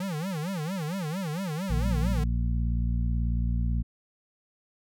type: tone with vibrato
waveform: square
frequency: 171.7 Hz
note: F3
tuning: 29 cents flat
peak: -30 dBFS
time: 0-2.24 s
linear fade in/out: 5 ms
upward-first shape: sine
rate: 4.4 Hz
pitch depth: 250 cents each way
type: harmonic tone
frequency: 58.27 Hz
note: A#1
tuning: in tune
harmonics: 1 / 2 / 3 / 4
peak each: -25 / -31 / -35 / -37 dBFS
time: 1.69-3.83 s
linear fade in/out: 20 ms
effects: none